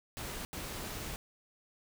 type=noise bursts at uneven times; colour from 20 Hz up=pink; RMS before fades=-41 dBFS; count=2; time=0.17-0.45 / 0.53-1.16 s; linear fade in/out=0 ms; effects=none